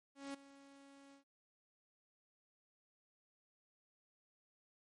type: tone with ADSR envelope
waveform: sawtooth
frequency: 277.2 Hz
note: C#4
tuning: in tune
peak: -38 dBFS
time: 0.15-1.24 s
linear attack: 190 ms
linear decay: 10 ms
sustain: -17 dB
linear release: 100 ms
effects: MP3 48 kbps